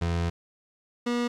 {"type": "tone pair in turn", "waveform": "30% pulse", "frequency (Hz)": [85.1, 240.7], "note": ["F2", "B3"], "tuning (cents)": [-44, -44], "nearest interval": "octave + tritone", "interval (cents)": 1800, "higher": "second", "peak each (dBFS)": -22, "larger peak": "neither", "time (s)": [[0.01, 0.3], [1.06, 1.28]], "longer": "first", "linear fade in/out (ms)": 10, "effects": ["low-pass 6000 Hz 12 dB/octave", "10-bit"]}